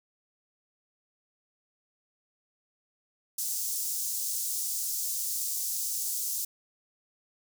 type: high-pass noise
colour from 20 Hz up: pink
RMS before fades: -32 dBFS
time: 3.38-6.45 s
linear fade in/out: 5 ms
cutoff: 6000 Hz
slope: 24 dB/octave
effects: none